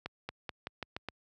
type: accelerating click train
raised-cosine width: 0.3 ms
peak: -21 dBFS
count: 7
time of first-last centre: 0.06-1.087 s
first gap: 230 ms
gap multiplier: 0.88
effects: high-pass 60 Hz 12 dB/octave